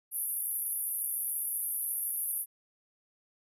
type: band-pass noise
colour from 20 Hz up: white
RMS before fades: -34 dBFS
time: 0.11-2.46 s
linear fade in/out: 50 ms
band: 10000 to 13000 Hz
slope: 96 dB/octave
effects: none